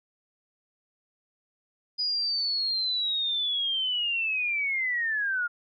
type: linear sweep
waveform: sine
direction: down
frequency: 4954 to 1396.9 Hz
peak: -25 dBFS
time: 1.98-5.48 s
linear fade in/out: 20 ms
effects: none